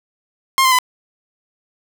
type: tone with pitch steps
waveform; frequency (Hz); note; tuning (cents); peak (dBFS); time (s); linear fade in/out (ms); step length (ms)
sawtooth; 1064 / 1040 / 1007; C6 / C6 / B5; +29 / -11 / +33; -7; 0.58-0.787; 0; 69
effects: none